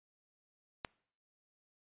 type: click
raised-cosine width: 0.3 ms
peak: -21 dBFS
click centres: 0.848 s
effects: noise-tail reverb RT60 0.6 s tail -25 dB re dry + resampled to 8000 Hz